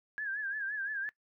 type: tone with vibrato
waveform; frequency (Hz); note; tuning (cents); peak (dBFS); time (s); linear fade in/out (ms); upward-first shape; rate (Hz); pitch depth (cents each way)
sine; 1650; G#6; -12; -33; 0.18-1.09; 0; sine; 5.8; 93
effects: noise-tail reverb RT60 0.1 s tail -19 dB re dry